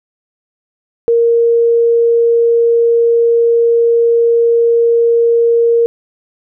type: tone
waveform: sine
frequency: 466.2 Hz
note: A#4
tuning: in tune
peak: -7 dBFS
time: 1.08-5.86 s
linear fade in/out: 0 ms
effects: none